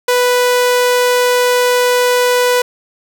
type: tone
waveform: sawtooth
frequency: 493.9 Hz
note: B4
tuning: in tune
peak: -6 dBFS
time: 0.08-2.62 s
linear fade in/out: 5 ms
effects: none